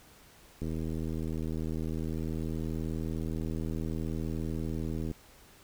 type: click train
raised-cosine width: 3 ms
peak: -23 dBFS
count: 360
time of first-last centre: 0.62-5.113 s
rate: 79.9 Hz
effects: pink hiss -57 dBFS RMS until 5.63 s